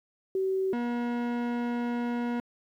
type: tone pair in turn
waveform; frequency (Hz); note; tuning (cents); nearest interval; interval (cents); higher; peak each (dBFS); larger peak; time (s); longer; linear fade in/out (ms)
sine / 40% pulse; 381.2 / 239.7; G4 / A#3; -48 / +48; minor sixth; 804; first; -25 / -27; first; 0.35-0.73 / 0.73-2.4; second; 2
effects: low-pass 2000 Hz 12 dB/octave + 10-bit